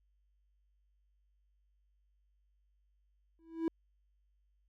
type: tone with exponential growth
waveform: triangle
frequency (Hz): 327.5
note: E4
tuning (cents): -11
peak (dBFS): -25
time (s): 3.39-3.68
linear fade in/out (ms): 1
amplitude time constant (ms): 62
effects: added 50 Hz sine -70 dBFS peak until 4.68 s